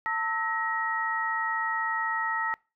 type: tone cluster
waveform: sine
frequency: 896 / 1304 / 1894 Hz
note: A5 / E6 / A#6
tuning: +31 / -19 / +27 cents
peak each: -31 / -31 / -30 dBFS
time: 0.06-2.54 s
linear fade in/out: 0 ms
effects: noise-tail reverb RT60 0.3 s tail -24 dB re dry